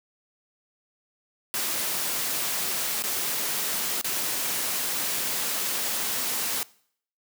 white noise with dropouts, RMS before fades -28 dBFS, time 1.54-6.63 s, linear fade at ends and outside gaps 0 ms, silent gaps 3.023-3.038 / 4.013-4.045 s, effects noise-tail reverb RT60 0.6 s tail -22 dB re dry + high-pass 150 Hz 12 dB/octave

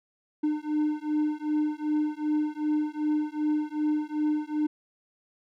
triangle beating tone pair, 301.2 / 303.8 Hz, D4 / D#4, +44 / -41 cents, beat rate 2.6 Hz, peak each -26 dBFS, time 0.43-4.67 s, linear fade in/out 10 ms, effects none

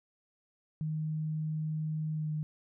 sine tone with pitch glide, 155.56 to 153.24 Hz, D#3 to D#3, 0 to -26 cents, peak -31 dBFS, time 0.81-2.43 s, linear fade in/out 0 ms, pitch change -26 cents, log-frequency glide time 2.13-2.31 s, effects none

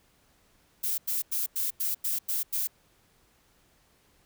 violet noise bursts, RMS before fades -29 dBFS, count 8, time 0.83-2.674 s, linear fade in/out 10 ms, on 150 ms, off 92 ms, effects pink hiss -65 dBFS RMS until 4.25 s

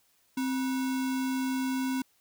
sine tone with sample-and-hold, 261.6 Hz, C4, in tune, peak -27 dBFS, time 0.37-2.02 s, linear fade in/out 5 ms, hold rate 1225 Hz, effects white hiss -68 dBFS RMS until 2.2 s

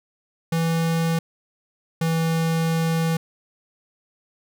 square tone pair in turn, 164.81 / 163.67 Hz, E3 / E3, 0 / -12 cents, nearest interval unison, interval 12 cents, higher first, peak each -20 dBFS, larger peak neither, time 0.52-1.19 / 2.01-3.17 s, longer second, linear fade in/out 5 ms, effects none

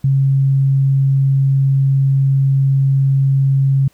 sine tone, 136.2 Hz, C#3, 30 cents flat, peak -10 dBFS, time 0.04-3.88 s, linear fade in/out 5 ms, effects pink hiss -55 dBFS RMS until 3.93 s

